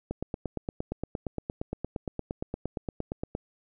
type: click train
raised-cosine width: 2 ms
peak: -18 dBFS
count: 29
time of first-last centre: 0.11-3.351 s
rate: 8.64 Hz
effects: none